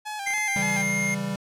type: tone with vibrato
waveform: sawtooth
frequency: 822 Hz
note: G#5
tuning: 18 cents flat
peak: -27 dBFS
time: 0.05-0.83 s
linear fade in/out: 20 ms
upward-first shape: square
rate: 3.5 Hz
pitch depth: 57 cents each way
type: tone with pitch glide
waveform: square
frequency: 2085 to 2124 Hz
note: C7 to C7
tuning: -7 to +25 cents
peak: -25 dBFS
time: 0.26-1.15 s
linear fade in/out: 10 ms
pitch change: +32 cents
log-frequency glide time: 0.44-0.95 s
type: clicks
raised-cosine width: 0.3 ms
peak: -27 dBFS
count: 8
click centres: 0.274 / 0.306 / 0.336 / 0.381 / 0.561 / 0.657 / 0.699 / 0.764 s
type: chord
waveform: square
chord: C# diminished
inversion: none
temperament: equal with one note detuned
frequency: 138.59 / 164.81 / 196.91 Hz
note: C#3 / E3 / G3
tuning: 0 / 0 / +8 cents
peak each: -35 / -35 / -29 dBFS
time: 0.56-1.36 s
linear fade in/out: 2 ms
effects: low-pass 12000 Hz 12 dB/octave